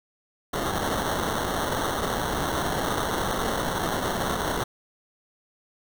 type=noise with sample-and-hold; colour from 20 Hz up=blue; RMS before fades=-27 dBFS; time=0.53-4.64 s; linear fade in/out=10 ms; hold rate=2450 Hz; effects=none